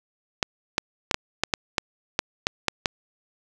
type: clicks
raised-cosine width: 0.2 ms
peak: -3 dBFS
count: 11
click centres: 0.428 / 0.781 / 1.112 / 1.144 / 1.436 / 1.538 / 1.782 / 2.191 / 2.469 / 2.683 / 2.858 s
effects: none